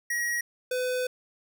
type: tone pair in turn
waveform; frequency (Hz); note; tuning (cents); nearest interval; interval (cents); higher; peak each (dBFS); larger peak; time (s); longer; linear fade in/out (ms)
square; 1901 / 503.5; A#6 / B4; +33 / +33; octave + major seventh; 2300; first; -27; neither; 0.1-0.41 / 0.71-1.07; second; 5
effects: none